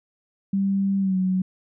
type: tone with pitch glide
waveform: sine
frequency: 196 to 186.18 Hz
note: G3 to F#3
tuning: 0 to +11 cents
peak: -19 dBFS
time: 0.53-1.42 s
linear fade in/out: 5 ms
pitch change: -89 cents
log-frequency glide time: 0.99-1.17 s
effects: none

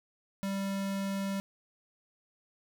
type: tone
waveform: square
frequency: 196 Hz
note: G3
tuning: in tune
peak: -32 dBFS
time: 0.43-1.4 s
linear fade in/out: 0 ms
effects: none

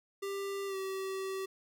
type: tone with pitch glide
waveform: square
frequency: 395.5 to 383.8 Hz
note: G4 to G4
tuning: +15 to -37 cents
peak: -36 dBFS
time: 0.22-1.46 s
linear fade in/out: 10 ms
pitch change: -52 cents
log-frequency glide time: 0.67-0.76 s
effects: none

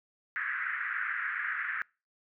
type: band-pass noise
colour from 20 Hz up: white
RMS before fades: -34 dBFS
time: 0.36-1.82 s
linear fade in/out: 0 ms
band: 1400 to 1900 Hz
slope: 48 dB/octave
effects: noise-tail reverb RT60 0.3 s tail -25 dB re dry

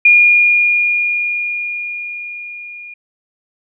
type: tone with level ramp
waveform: sine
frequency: 2427 Hz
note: D#7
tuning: 44 cents flat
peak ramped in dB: -4 to -30 dBFS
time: 0.05-2.94 s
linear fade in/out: 5 ms
effects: none

